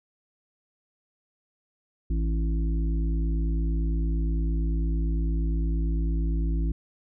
harmonic tone with a mistuned harmonic, 54.4 Hz, A1, 19 cents flat, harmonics 1 / 3 / 5 / 6, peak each -23 / -33 / -37 / -39 dBFS, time 2.1-6.72 s, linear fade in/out 5 ms, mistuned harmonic 6, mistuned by +30 cents, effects none

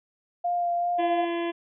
sine tone with vibrato, 698.5 Hz, F5, in tune, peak -23 dBFS, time 0.44-1.25 s, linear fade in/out 10 ms, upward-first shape sine, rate 2.6 Hz, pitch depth 13 cents each way
harmonic tone, 340.5 Hz, F4, 44 cents flat, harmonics 1 / 2 / 3 / 5 / 6 / 7 / 8 / 9 / 10, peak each -27 / -33 / -37 / -41 / -43 / -44 / -45 / -46 / -47 dBFS, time 0.98-1.52 s, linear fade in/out 20 ms
effects none

